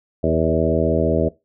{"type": "harmonic tone with a mistuned harmonic", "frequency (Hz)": 80.5, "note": "E2", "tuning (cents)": -41, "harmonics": [1, 2, 3, 4, 5, 6, 7, 8], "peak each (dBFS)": [-24, -24, -24, -24, -24, -24, -24, -24], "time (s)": [0.23, 1.29], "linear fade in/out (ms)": 10, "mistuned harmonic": 7, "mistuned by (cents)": 16, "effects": ["noise-tail reverb RT60 0.2 s tail -18 dB re dry"]}